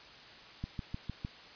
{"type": "click train", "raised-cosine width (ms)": 5, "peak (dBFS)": -24, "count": 5, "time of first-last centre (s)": [0.64, 1.249], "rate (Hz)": 6.57, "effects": ["white hiss -52 dBFS RMS until 1.55 s", "resampled to 11025 Hz"]}